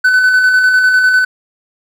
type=tone with tremolo; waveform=triangle; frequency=1507 Hz; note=F#6; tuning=31 cents sharp; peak=-4 dBFS; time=0.04-1.25 s; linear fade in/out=10 ms; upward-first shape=square; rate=10 Hz; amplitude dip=30%; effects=none